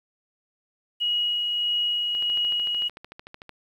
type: tone with tremolo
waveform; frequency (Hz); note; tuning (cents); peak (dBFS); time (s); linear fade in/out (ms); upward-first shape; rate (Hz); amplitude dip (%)
sine; 2900; F#7; -35; -21; 1-2.89; 20; sine; 1.6; 25
type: click train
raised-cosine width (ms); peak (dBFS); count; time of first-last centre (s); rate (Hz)
0.3; -25; 19; 2.15-3.493; 13.4
effects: 9-bit